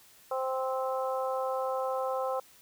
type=harmonic tone; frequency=261.6 Hz; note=C4; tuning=in tune; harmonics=2 / 3 / 4 / 5; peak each=-31 / -35 / -37 / -39 dBFS; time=0.31-2.4 s; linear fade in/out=5 ms; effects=white hiss -58 dBFS RMS until 2.61 s